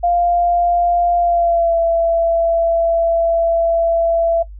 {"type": "tone with pitch glide", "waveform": "sine", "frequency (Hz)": [697, 669.4], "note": ["F5", "E5"], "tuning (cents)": [-4, 26], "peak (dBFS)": -12, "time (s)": [0.03, 4.43], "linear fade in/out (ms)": 10, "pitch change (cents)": -70, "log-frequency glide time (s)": [1.18, 1.77], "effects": ["noise-tail reverb RT60 0.1 s tail -19 dB re dry", "added 50 Hz sine -31 dBFS peak until 4.59 s"]}